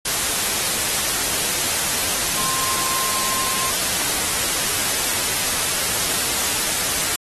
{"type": "tone in noise", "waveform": "sine", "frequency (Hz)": 1053, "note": "C6", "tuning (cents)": 11, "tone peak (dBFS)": -29, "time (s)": [2.37, 3.71], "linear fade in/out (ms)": 5, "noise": "white", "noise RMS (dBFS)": -21, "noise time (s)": [0.05, 7.16], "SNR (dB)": -11, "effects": ["AAC 32 kbps"]}